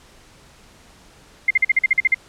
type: tone bursts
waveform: sine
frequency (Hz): 2100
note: C7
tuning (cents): +6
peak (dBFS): -11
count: 10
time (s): 1.48-2.145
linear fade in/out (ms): 5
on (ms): 26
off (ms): 45
effects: pink hiss -49 dBFS RMS until 2.28 s + low-pass 9000 Hz 12 dB/octave